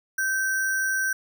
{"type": "tone with sample-and-hold", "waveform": "sine", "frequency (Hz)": 1552, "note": "G6", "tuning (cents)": -18, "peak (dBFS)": -22, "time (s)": [0.18, 1.13], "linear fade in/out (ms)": 5, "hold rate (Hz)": 7350, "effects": []}